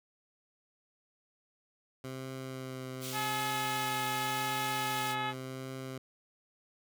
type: tone with vibrato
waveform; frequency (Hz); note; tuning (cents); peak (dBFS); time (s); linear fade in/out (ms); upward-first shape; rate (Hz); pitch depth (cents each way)
15% pulse; 130.81; C3; 0; -33; 2.04-5.98; 2; triangle; 0.88; 16
type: high-pass noise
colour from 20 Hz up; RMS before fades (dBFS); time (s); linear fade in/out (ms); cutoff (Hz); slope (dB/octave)
pink; -42; 3-5.16; 50; 2500; 24
type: harmonic tone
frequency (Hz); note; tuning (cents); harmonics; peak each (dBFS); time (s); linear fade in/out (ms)
426.3; G#4; +45; 2 / 3 / 4 / 5 / 6 / 7 / 8 / 9; -35 / -39 / -41 / -43 / -45 / -46 / -47 / -48; 3.12-5.34; 50
effects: none